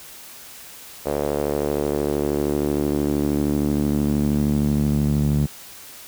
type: tone with band-pass filter sweep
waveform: sawtooth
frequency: 73 Hz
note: D2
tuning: 10 cents flat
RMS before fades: -21 dBFS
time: 1.05-5.47 s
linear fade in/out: 20 ms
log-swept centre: 530 to 170 Hz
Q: 2.4
effects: white hiss -41 dBFS RMS until 6.07 s